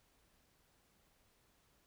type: silence
effects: pink hiss -73 dBFS RMS until 1.86 s